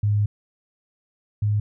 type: tone pair in turn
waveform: sine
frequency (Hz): 103.83 / 104.61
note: G#2 / G#2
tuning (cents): 0 / +13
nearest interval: unison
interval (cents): 13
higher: second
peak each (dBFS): -17 / -18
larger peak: first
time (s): 0.03-0.26 / 1.42-1.6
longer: first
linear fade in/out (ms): 5
effects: none